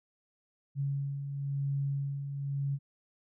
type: beating tone pair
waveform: sine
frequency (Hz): 138.8 / 139.78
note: C#3 / C#3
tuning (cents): +3 / +15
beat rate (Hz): 0.98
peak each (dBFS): -40 / -31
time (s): 0.75-2.79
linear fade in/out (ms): 50
effects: none